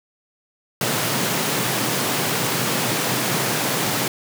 pink high-pass noise, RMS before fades -22 dBFS, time 0.81-4.08 s, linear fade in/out 2 ms, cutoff 110 Hz, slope 96 dB/octave, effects none

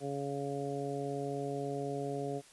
harmonic tone, 140.3 Hz, C#3, 21 cents sharp, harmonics 1 / 2 / 3 / 4 / 5, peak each -41 / -41 / -38 / -43 / -42 dBFS, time 0-2.42 s, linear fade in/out 50 ms, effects white hiss -58 dBFS RMS until 2.52 s + resampled to 24000 Hz

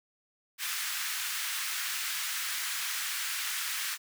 pink high-pass noise, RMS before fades -34 dBFS, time 0.58-3.98 s, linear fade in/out 50 ms, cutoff 1400 Hz, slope 24 dB/octave, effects none

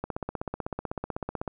click train, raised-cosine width 1 ms, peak -17 dBFS, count 24, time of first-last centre 0.04-1.478 s, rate 16 Hz, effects none

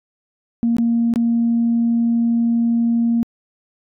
sine tone with dropouts, 233.1 Hz, A#3, in tune, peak -13 dBFS, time 0.63-3.23 s, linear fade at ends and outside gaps 0 ms, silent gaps 0.767-0.784 / 1.138-1.159 s, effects tanh soft clip ceiling -9 dBFS

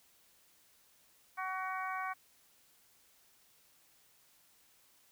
harmonic tone, 375.5 Hz, F#4, 26 cents sharp, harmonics 2 / 3 / 4 / 5 / 6, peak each -41 / -39 / -43 / -47 / -46 dBFS, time 1.37-2.14 s, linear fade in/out 20 ms, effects white hiss -67 dBFS RMS until 5.11 s

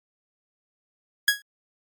sawtooth tone with exponential decay, 1661.2 Hz, G#6, in tune, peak -9 dBFS, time 1.28-1.42 s, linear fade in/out 2 ms, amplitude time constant 30 ms, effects MP3 96 kbps

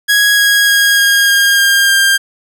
sawtooth tone with pitch steps, 1659 / 1648.5 / 1638.1 / 1627.7 / 1617.4 / 1607.1 / 1596.9 Hz, G#6 / G#6 / G#6 / G#6 / G#6 / G6 / G6, -2 / -13 / -24 / -35 / -46 / +43 / +32 cents, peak -4 dBFS, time 0.08-2.18 s, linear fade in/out 20 ms, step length 300 ms, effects none

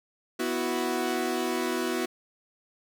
sawtooth chord, B suspended fourth, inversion none, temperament equal, 246.9 / 329.6 / 370 Hz, B3 / E4 / F#4, 0 / 0 / 0 cents, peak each -28 / -28 / -26 dBFS, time 0.39-2.06 s, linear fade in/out 10 ms, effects none

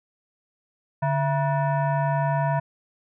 sine tone with frequency modulation, 144.8 Hz, D3, 24 cents flat, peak -20 dBFS, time 1.02-2.6 s, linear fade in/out 10 ms, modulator 813 Hz, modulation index 1.1, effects none

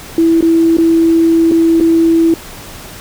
sine tone with dropouts, 329.6 Hz, E4, in tune, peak -6 dBFS, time 0.18-2.34 s, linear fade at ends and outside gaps 2 ms, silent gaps 0.409-0.425 / 0.769-0.784 / 1.513-1.518 / 1.801-1.808 s, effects pink hiss -31 dBFS RMS until 3 s

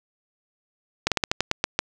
slowing click train, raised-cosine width 0.2 ms, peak -3 dBFS, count 9, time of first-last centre 1.07-1.79 s, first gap 47 ms, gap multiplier 1.18, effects none

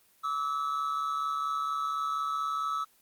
triangle tone pair together, 1154 / 1298.3 Hz, D6 / E6, -31 / -27 cents, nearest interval major second, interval 204 cents, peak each -33 / -28 dBFS, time 0.23-2.85 s, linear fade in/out 20 ms, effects white hiss -64 dBFS RMS until 3.01 s + Opus 24 kbps

